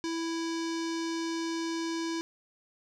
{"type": "tone with low-pass filter", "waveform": "square", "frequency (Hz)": 330, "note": "E4", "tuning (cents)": 2, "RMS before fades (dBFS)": -33, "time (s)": [0.04, 2.21], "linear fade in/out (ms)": 0, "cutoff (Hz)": 5700, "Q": 2.5, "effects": []}